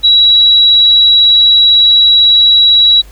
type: tone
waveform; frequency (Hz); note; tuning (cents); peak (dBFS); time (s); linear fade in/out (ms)
sine; 3894; B7; -25; -3; 0.03-3.02; 20
effects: added 50 Hz sine -33 dBFS peak until 3.11 s + pink hiss -42 dBFS RMS until 3.11 s